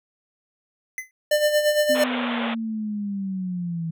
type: tone with exponential decay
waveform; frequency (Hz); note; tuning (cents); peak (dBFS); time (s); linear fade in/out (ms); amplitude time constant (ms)
square; 2038; C7; -46; -25; 0.98-1.11; 1; 27
type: tone with tremolo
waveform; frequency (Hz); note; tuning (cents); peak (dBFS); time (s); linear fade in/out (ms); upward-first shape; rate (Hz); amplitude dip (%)
square; 598; D5; +31; -16; 1.31-2.04; 5; sine; 8.7; 60
type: linear sweep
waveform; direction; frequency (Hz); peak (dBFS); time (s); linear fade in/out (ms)
sine; down; 259.8 to 161.8; -25; 1.89-3.91; 10
type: band-pass noise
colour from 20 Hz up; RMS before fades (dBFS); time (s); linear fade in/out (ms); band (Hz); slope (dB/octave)
pink; -29; 1.94-2.55; 20; 450 to 3600; 96
effects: none